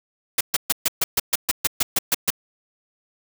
white noise bursts, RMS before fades -19 dBFS, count 13, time 0.38-2.304 s, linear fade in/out 5 ms, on 28 ms, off 130 ms, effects none

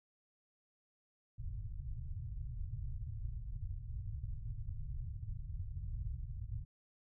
pink low-pass noise, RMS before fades -42 dBFS, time 1.38-6.65 s, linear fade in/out 10 ms, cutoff 130 Hz, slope 48 dB/octave, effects none

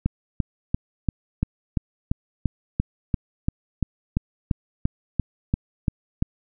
click train, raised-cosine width 5 ms, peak -8 dBFS, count 19, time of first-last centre 0.06-6.224 s, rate 2.92 Hz, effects none

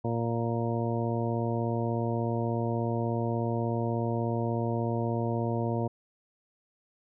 harmonic tone, 116.54 Hz, A#2, in tune, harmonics 1 / 2 / 3 / 4 / 5 / 6 / 8, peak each -30 / -33 / -35 / -36 / -37 / -38 / -39 dBFS, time 0.04-5.88 s, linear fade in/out 10 ms, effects none

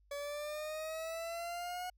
40% pulse exponential sweep, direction up, 568 to 730 Hz, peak -38 dBFS, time 0.11-1.9 s, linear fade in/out 5 ms, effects added 50 Hz sine -65 dBFS peak until 1.97 s

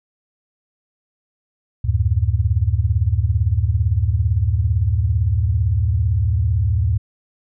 sine tone cluster, 74.6 / 92.3 / 110.1 Hz, D2 / F#2 / A2, +28 / -4 / +2 cents, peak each -19 dBFS, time 1.84-6.98 s, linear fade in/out 10 ms, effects none

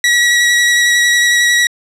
sawtooth tone with vibrato, 1924 Hz, B6, 46 cents flat, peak -5 dBFS, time 0.04-1.67 s, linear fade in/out 2 ms, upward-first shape square, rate 11 Hz, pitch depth 12 cents each way, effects low-pass 9000 Hz 12 dB/octave

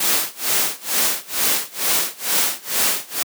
white noise with tremolo, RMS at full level -17 dBFS, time 0-3.23 s, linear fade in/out 5 ms, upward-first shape sine, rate 2.2 Hz, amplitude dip 95%, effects high-pass 200 Hz 12 dB/octave

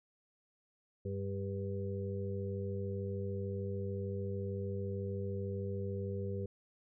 harmonic tone with a mistuned harmonic, 98 Hz, G2, in tune, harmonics 1 / 2 / 4 / 5, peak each -38 / -43 / -42 / -44 dBFS, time 1.05-6.46 s, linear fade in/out 5 ms, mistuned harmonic 4, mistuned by +20 cents, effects none

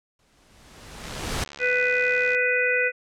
pink noise with exponential growth, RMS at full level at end -25 dBFS, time 0.19-1.44 s, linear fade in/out 2 ms, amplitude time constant 270 ms
click train, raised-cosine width 0.2 ms, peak -21 dBFS, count 94, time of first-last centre 1.04-2.348 s, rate 71.1 Hz
harmonic tone, 496.8 Hz, B4, 10 cents sharp, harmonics 1 / 3 / 4 / 5, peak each -25 / -25 / -25 / -25 dBFS, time 1.59-2.92 s, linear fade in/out 50 ms
effects low-pass 9000 Hz 12 dB/octave

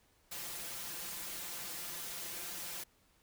white noise with comb filter, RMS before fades -43 dBFS, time 0.31-2.84 s, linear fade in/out 10 ms, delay 5.8 ms, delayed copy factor +1, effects pink hiss -70 dBFS RMS until 3.22 s

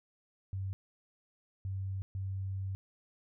sine tone bursts at uneven times, 96.2 Hz, G2, 32 cents flat, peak -34 dBFS, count 3, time 0.53-0.73 / 1.65-2.02 / 2.15-2.75 s, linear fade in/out 0 ms, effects none

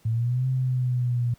sine linear two-way sweep, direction up then down, 110 to 130.81 to 119.3 Hz, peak -21 dBFS, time 0.05-1.34 s, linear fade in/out 5 ms, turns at 0.47 s, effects pink hiss -60 dBFS RMS until 1.38 s + high-pass 60 Hz 12 dB/octave

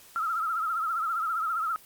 sine tone with vibrato, 1318.5 Hz, E6, in tune, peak -26 dBFS, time 0.16-1.76 s, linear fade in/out 0 ms, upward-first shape triangle, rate 15 Hz, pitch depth 110 cents each way, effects white hiss -53 dBFS RMS until 1.85 s + Opus 48 kbps

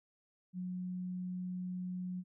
sine tone, 181.8 Hz, F#3, 30 cents flat, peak -37 dBFS, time 0.53-2.24 s, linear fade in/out 50 ms, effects none

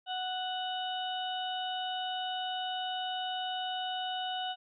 harmonic tone, 740 Hz, F#5, in tune, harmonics 1 / 2 / 4 / 5, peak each -35 / -43 / -38 / -43 dBFS, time 0.06-4.56 s, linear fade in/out 50 ms, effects none

